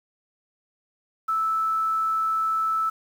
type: tone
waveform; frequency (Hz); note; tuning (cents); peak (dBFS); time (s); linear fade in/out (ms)
sine; 1313; E6; -7; -21; 1.28-2.9; 10
effects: 8-bit